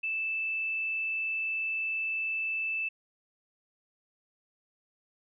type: tone with frequency modulation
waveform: sine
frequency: 2637 Hz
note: E7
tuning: in tune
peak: -29 dBFS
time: 0.03-2.89 s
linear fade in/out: 10 ms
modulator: 45.9 Hz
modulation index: 0.21
effects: none

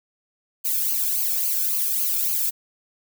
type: noise with flanger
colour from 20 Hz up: violet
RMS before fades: -23 dBFS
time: 0.64-2.51 s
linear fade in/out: 20 ms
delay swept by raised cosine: 0.54 to 1.06 ms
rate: 3.6 Hz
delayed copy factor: -0.9
effects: none

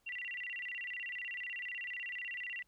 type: tone with vibrato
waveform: sine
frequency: 2328 Hz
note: D7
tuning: 16 cents flat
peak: -39 dBFS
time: 0.06-2.63 s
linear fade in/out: 10 ms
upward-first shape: square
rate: 16 Hz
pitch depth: 290 cents each way
effects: pink hiss -75 dBFS RMS until 2.67 s

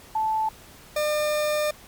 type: tone pair in turn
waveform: sine / 40% pulse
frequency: 875 / 602.2 Hz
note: A5 / D5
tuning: -10 / +43 cents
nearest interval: tritone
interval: 647 cents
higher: first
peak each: -21 / -21 dBFS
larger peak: neither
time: 0.15-0.49 / 0.96-1.71 s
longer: second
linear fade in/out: 5 ms
effects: pink hiss -48 dBFS RMS until 1.87 s + MP3 96 kbps

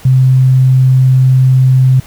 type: tone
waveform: sine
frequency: 130 Hz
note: C3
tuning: 11 cents flat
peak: -4 dBFS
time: 0.05-2 s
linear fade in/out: 5 ms
effects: pink hiss -37 dBFS RMS until 2.06 s

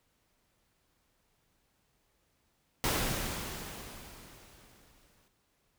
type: noise with exponential decay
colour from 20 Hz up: pink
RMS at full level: -29 dBFS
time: 2.84-5.28 s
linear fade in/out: 0 ms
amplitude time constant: 530 ms
effects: pink hiss -74 dBFS RMS until 5.78 s

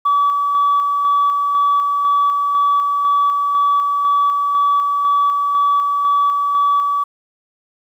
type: tone with tremolo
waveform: sine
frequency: 1145 Hz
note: D6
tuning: 44 cents flat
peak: -10 dBFS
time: 0.05-7.04 s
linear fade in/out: 10 ms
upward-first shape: square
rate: 2 Hz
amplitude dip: 35%
effects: tanh soft clip ceiling -8 dBFS + 8-bit

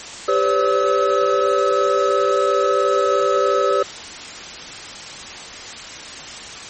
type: tone cluster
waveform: triangle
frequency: 395 / 507 / 570 / 1287 Hz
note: G4 / B4 / C#5 / E6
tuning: +13 / +45 / +48 / -42 cents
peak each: -18 dBFS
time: 0.28-3.83 s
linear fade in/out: 5 ms
effects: white hiss -33 dBFS RMS until 6.69 s + MP3 32 kbps

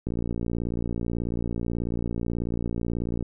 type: click train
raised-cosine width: 3 ms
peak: -16 dBFS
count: 185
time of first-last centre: 0.07-3.226 s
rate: 58.3 Hz
effects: none

